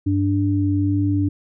sine tone pair together, 98 / 292.3 Hz, G2 / D4, 0 / -8 cents, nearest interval octave + perfect fifth, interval 1892 cents, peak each -19 dBFS, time 0.06-1.29 s, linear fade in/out 10 ms, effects none

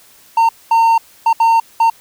triangle tone bursts at uneven times, 912 Hz, A#5, 38 cents flat, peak -6 dBFS, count 5, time 0.37-0.49 / 0.71-0.98 / 1.26-1.33 / 1.4-1.6 / 1.8-1.9 s, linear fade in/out 5 ms, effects white hiss -46 dBFS RMS until 2 s

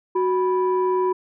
sine tone pair together, 370 / 985.3 Hz, F#4 / B5, 0 / -4 cents, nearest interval octave + perfect fourth, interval 1696 cents, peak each -18 / -22 dBFS, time 0.15-1.13 s, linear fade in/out 10 ms, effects tanh soft clip ceiling -12 dBFS

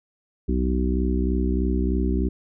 harmonic tone, 63.2 Hz, B1, 41 cents sharp, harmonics 1 / 3 / 4 / 5 / 6, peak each -22 / -27 / -28 / -29 / -30 dBFS, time 0.48-2.29 s, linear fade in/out 10 ms, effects none

